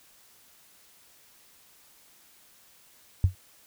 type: tone with exponential decay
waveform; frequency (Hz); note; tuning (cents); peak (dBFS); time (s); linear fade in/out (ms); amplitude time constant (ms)
sine; 92.5; F#2; 0; -13; 3.24-3.35; 0; 23
effects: white hiss -58 dBFS RMS until 3.66 s